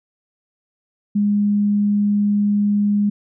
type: tone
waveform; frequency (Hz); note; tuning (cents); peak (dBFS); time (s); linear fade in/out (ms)
sine; 205.4; G#3; -19; -14; 1.15-3.1; 10
effects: none